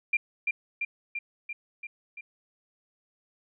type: tone with echo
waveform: sine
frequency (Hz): 2386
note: D7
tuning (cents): +27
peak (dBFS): -21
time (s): 0.13-0.17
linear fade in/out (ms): 5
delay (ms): 340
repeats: 6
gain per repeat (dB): -3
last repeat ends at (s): 2.21
effects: none